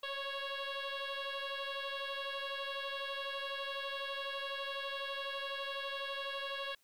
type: tone with frequency modulation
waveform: sine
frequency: 1112 Hz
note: C#6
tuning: 5 cents sharp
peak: -36 dBFS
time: 0.03-6.75 s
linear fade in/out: 5 ms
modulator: 553 Hz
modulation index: 4.9
effects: tanh soft clip ceiling -34 dBFS + white hiss -72 dBFS RMS until 6.83 s